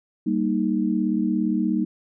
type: chord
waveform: sine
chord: Eb major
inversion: first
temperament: equal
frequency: 196 / 233.1 / 311.1 Hz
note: G3 / Bb3 / Eb4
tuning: 0 / 0 / 0 cents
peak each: -24 dBFS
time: 0.26-1.85 s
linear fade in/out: 10 ms
effects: none